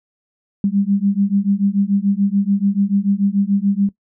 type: beating tone pair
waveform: sine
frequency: 196 / 202.9 Hz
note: G3 / G#3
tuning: 0 / -40 cents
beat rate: 6.9 Hz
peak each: -17 dBFS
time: 0.64-3.89 s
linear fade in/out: 2 ms
effects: noise-tail reverb RT60 0.1 s tail -18 dB re dry